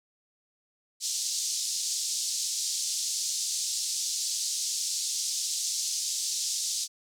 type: band-pass noise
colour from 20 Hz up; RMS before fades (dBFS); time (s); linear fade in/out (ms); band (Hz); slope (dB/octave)
white; -31; 1-6.88; 50; 4400 to 7600; 24
effects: none